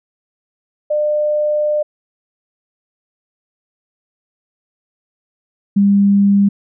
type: tone pair in turn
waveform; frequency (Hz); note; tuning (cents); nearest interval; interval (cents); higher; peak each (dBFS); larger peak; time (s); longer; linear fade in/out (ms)
sine; 600 / 200.2; D5 / G3; +37 / +37; octave + perfect fifth; 1900; first; -13 / -8; second; 0.9-1.83 / 5.76-6.49; first; 10
effects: none